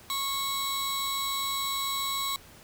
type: tone pair together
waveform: sawtooth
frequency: 1098 / 3909 Hz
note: C#6 / B7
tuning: -17 / -19 cents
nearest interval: octave + minor seventh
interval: 2198 cents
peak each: -28 dBFS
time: 0.1-2.36 s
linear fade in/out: 0 ms
effects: pink hiss -52 dBFS RMS until 2.63 s